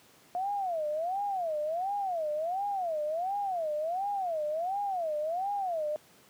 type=tone with vibrato; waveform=sine; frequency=698.5 Hz; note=F5; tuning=in tune; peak=-29 dBFS; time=0.35-5.96 s; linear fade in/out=0 ms; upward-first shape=sine; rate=1.4 Hz; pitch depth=270 cents each way; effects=pink hiss -59 dBFS RMS until 6.29 s + high-pass 150 Hz 12 dB/octave